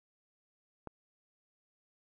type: click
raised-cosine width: 1 ms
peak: -28 dBFS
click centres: 0.873 s
effects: none